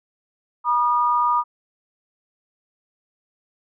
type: tone pair together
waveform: sine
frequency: 965.8 / 1219 Hz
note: B5 / D#6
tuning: -39 / -36 cents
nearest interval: major third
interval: 403 cents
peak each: -19 dBFS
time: 0.64-1.44 s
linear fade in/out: 50 ms
effects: none